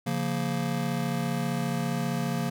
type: chord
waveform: square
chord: Bb minor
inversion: first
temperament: just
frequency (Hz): 139.85 / 174.81 / 233.1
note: Db3 / F3 / Bb3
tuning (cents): +16 / +2 / 0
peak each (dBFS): -32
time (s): 0.06-2.5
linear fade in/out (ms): 10
effects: none